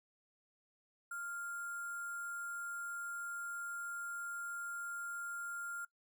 sine tone with sample-and-hold, 1396.9 Hz, F6, in tune, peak -40 dBFS, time 1.11-5.85 s, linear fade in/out 5 ms, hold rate 8820 Hz, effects noise-tail reverb RT60 0.1 s tail -21 dB re dry

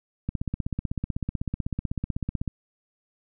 click train, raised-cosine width 5 ms, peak -15 dBFS, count 36, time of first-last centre 0.29-2.478 s, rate 16 Hz, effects none

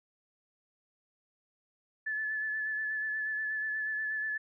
sine tone with vibrato, 1733 Hz, A6, 27 cents flat, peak -31 dBFS, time 2.06-4.38 s, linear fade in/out 10 ms, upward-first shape sine, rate 8.3 Hz, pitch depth 23 cents each way, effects none

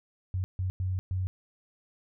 sine tone bursts at uneven times, 92.9 Hz, F#2, 7 cents sharp, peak -27 dBFS, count 4, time 0.34-0.44 / 0.59-0.7 / 0.8-0.99 / 1.11-1.27 s, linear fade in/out 0 ms, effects none

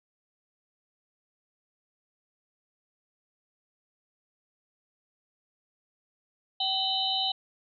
sine tone cluster, 768 / 3023 / 3771 / 4015 Hz, G5 / F#7 / A#7 / B7, -36 / +36 / +19 / +28 cents, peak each -32 / -30 / -31 / -32 dBFS, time 6.6-7.32 s, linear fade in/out 5 ms, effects none

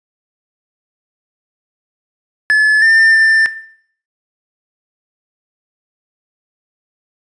triangle tone with pitch steps, 1722 / 1796 / 1784 Hz, A6 / A6 / A6, -38 / +35 / +23 cents, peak -5 dBFS, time 2.5-3.46 s, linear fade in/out 0 ms, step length 320 ms, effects noise-tail reverb RT60 0.6 s tail -17 dB re dry + resampled to 22050 Hz

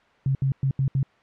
sine tone bursts at uneven times, 135.1 Hz, C#3, 44 cents flat, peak -19 dBFS, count 5, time 0.26-0.35 / 0.42-0.52 / 0.63-0.71 / 0.79-0.88 / 0.95-1.03 s, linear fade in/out 2 ms, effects white hiss -58 dBFS RMS until 1.22 s + low-pass 2000 Hz 12 dB/octave

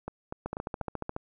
two click trains, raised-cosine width 1 ms, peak -19 / -21 dBFS, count 11 / 4, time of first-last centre 0.46-1.164 / 0.08-0.813 s, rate 14.2 / 4.09 Hz, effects none

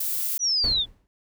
violet noise, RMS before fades -27 dBFS, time 0-0.38 s, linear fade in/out 5 ms
sine linear sweep, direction down, 5980 to 3384 Hz, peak -20 dBFS, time 0.39-0.86 s, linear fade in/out 50 ms
brown noise with exponential decay, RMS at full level -27 dBFS, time 0.64-1.07 s, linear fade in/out 0 ms, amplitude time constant 92 ms
effects none

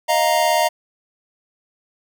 square chord, Eb suspended second, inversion none, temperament just, 622.3 / 700 / 933.4 Hz, Eb5 / F5 / Bb5, 0 / +4 / +2 cents, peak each -20 dBFS, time 0.08-0.69 s, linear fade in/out 20 ms, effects none

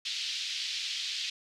pink band-pass noise, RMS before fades -35 dBFS, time 0.05-1.3 s, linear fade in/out 5 ms, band 2900 to 5000 Hz, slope 24 dB/octave, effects none

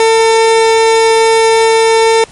30% pulse tone, 449.7 Hz, A4, 38 cents sharp, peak -3 dBFS, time 0-2.24 s, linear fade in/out 2 ms, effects pink hiss -38 dBFS RMS until 2.31 s + MP3 48 kbps

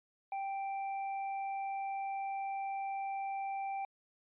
triangle tone with tanh clipping, 784 Hz, G5, in tune, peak -37 dBFS, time 0.32-3.85 s, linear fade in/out 2 ms, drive 12 dB, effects resampled to 8000 Hz

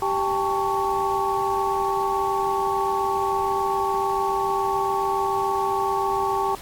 sine tone cluster, 390.3 / 797 / 884 / 1118 Hz, G4 / G5 / A5 / C#6, -8 / +28 / +8 / +14 cents, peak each -26 dBFS, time 0.02-6.55 s, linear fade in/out 2 ms, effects pink hiss -41 dBFS RMS until 6.61 s + AAC 64 kbps

